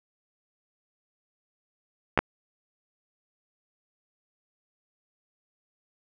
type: clicks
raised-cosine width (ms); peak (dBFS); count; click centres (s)
0.5; -5; 2; 2.176 / 2.19
effects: none